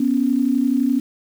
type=tone pair together; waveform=sine; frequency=245.4 / 277.2 Hz; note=B3 / C#4; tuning=-11 / 0 cents; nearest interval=major second; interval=211 cents; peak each=-18 dBFS; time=0-1 s; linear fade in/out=5 ms; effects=7-bit